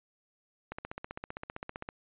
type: click train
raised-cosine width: 0.5 ms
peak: -23 dBFS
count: 19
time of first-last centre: 0.72-1.889 s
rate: 15.4 Hz
effects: resampled to 8000 Hz